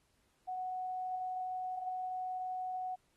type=tone; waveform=sine; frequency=740 Hz; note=F#5; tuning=in tune; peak=-36 dBFS; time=0.47-2.96 s; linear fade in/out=20 ms; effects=pink hiss -75 dBFS RMS until 3.16 s + AAC 32 kbps

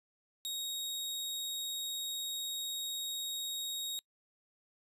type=tone; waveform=sawtooth; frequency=3764 Hz; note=A#7; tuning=16 cents sharp; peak=-33 dBFS; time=0.45-3.99 s; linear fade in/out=0 ms; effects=noise-tail reverb RT60 0.1 s tail -25 dB re dry + resampled to 32000 Hz

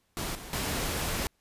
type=noise with level steps; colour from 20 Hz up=pink; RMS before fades=-34 / -43 / -31 dBFS; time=0.17-1.27 s; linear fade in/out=0 ms; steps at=0.35 / 0.53 s; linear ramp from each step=2 ms; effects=pink hiss -72 dBFS RMS until 1.4 s + resampled to 32000 Hz

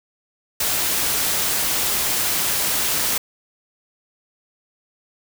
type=noise; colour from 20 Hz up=white; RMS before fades=-21 dBFS; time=0.6-3.18 s; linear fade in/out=5 ms; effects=none

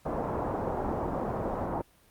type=low-pass noise; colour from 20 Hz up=white; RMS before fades=-32 dBFS; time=0.05-1.82 s; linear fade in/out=10 ms; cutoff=890 Hz; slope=24 dB/octave; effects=pink hiss -62 dBFS RMS until 2.1 s + Opus 48 kbps

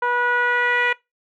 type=tone with low-pass filter sweep; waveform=10% pulse; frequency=486.8 Hz; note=B4; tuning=25 cents flat; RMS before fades=-20 dBFS; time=0.02-0.93 s; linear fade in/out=5 ms; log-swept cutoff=1200 to 2200 Hz; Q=2.9; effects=noise-tail reverb RT60 0.2 s tail -22 dB re dry

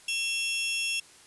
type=tone pair together; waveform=sawtooth; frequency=2700 / 3331 Hz; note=E7 / G#7; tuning=+41 / +4 cents; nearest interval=major third; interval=363 cents; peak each=-25 / -31 dBFS; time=0.08-1 s; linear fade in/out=5 ms; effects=white hiss -54 dBFS RMS until 1.26 s + resampled to 24000 Hz

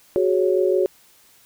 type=chord; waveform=sine; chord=F# suspended second; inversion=none; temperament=just; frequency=370 / 416.2 / 555 Hz; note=F#4 / G#4 / C#5; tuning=0 / +4 / +2 cents; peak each=-18 / -22 / -22 dBFS; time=0.16-0.86 s; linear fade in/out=0 ms; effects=white hiss -54 dBFS RMS until 1.45 s

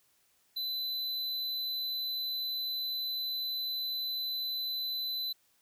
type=tone; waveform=square; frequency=4014 Hz; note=B7; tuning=27 cents sharp; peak=-33 dBFS; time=0.56-5.33 s; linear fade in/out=10 ms; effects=white hiss -70 dBFS RMS until 5.61 s

